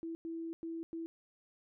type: tone bursts at uneven times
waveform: sine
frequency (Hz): 329.6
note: E4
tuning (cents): 0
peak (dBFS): -38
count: 4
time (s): 0.03-0.15 / 0.25-0.53 / 0.63-0.83 / 0.93-1.06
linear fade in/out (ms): 0
effects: none